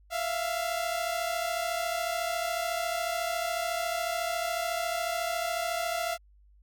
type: tone pair together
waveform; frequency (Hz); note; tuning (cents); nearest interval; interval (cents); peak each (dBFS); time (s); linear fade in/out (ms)
sawtooth; 664.5 / 698.5; E5 / F5; +14 / 0; minor second; 86; -28; 0.1-6.18; 50
effects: added 50 Hz sine -56 dBFS peak until 6.62 s